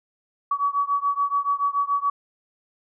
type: beating tone pair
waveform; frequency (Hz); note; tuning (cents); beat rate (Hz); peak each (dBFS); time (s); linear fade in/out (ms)
sine; 1132 / 1139; C#6 / C#6; +36 / +47; 7; -23 / -24; 0.51-2.1; 5
effects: none